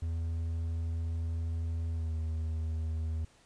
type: tone with pitch glide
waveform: triangle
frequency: 82.41 to 79.97 Hz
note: E2 to D#2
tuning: 0 to +48 cents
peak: -29 dBFS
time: 0.02-3.25 s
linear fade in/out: 5 ms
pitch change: -52 cents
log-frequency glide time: 1.92-2.13 s
effects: pink hiss -63 dBFS RMS until 3.45 s + resampled to 22050 Hz